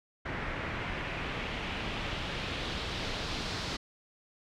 pink noise with low-pass filter sweep, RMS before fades -36 dBFS, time 0.25-3.77 s, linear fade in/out 10 ms, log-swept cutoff 2000 to 4700 Hz, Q 1.8, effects none

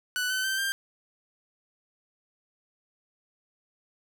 sawtooth tone with pitch steps, 1488 / 1520.1 / 1553 / 1586.5 Hz, F#6 / F#6 / G6 / G6, +9 / +46 / -17 / +20 cents, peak -23 dBFS, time 0.16-0.72 s, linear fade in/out 0 ms, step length 140 ms, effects none

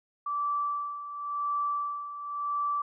sine tone with tremolo, 1162 Hz, D6, 19 cents flat, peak -26 dBFS, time 0.26-2.82 s, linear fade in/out 5 ms, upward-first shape sine, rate 0.93 Hz, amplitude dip 70%, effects none

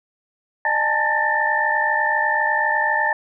sine tone cluster, 606 / 841 / 893 / 1776 / 1844 Hz, D#5 / G#5 / A5 / A6 / A#6, -46 / +22 / +25 / +16 / -19 cents, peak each -28 / -25 / -22 / -20 / -27 dBFS, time 0.65-3.13 s, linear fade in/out 2 ms, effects none

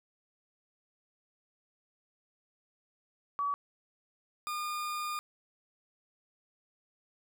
sine / 40% pulse tone pair in turn, 1140 / 1213.6 Hz, C#6 / D#6, +48 / -44 cents, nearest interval minor second, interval 108 cents, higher second, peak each -29 / -33 dBFS, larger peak first, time 3.39-3.54 / 4.47-5.19 s, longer second, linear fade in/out 0 ms, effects none

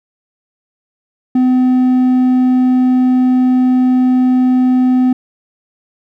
sine tone with hard clipping, 254 Hz, B3, 49 cents sharp, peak -9 dBFS, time 1.35-5.13 s, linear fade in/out 5 ms, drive 3 dB, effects none

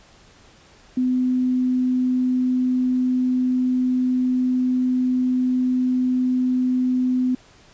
sine tone, 253.4 Hz, B3, 45 cents sharp, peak -17 dBFS, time 0.97-7.35 s, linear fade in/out 5 ms, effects pink hiss -51 dBFS RMS until 7.73 s + resampled to 16000 Hz

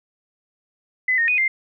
sine tone with pitch steps, 2017 / 1849 / 2483 / 2099 Hz, B6 / A#6 / D#7 / C7, +36 / -15 / -4 / +5 cents, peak -16 dBFS, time 1.08-1.48 s, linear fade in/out 5 ms, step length 100 ms, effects none

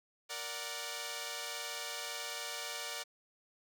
5% pulse chord, Bb augmented, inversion none, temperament equal, 466.2 / 587.3 / 740 Hz, Bb4 / D5 / F#5, 0 / 0 / 0 cents, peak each -33 / -31 / -33 dBFS, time 0.29-3.04 s, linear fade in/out 20 ms, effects none

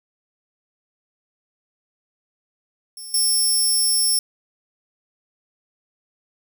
15% pulse tone with level steps, 5400 Hz, E8, 41 cents sharp, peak -28 / -11 dBFS, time 2.97-4.19 s, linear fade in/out 2 ms, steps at 3.14 s, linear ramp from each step 2 ms, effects none

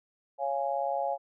sine chord, Db major, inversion none, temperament just, 554.4 / 693 / 831.5 Hz, Db5 / F5 / Ab5, 0 / -14 / +2 cents, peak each -32 dBFS, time 0.38-1.18 s, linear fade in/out 50 ms, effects none

